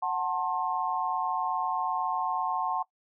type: chord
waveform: sine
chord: F# diminished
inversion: none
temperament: just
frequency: 740 / 888 / 1065.6 Hz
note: F#5 / A5 / C6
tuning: 0 / +16 / +31 cents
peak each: -31 dBFS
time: 0.02-2.83 s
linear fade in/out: 10 ms
effects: noise-tail reverb RT60 0.1 s tail -19 dB re dry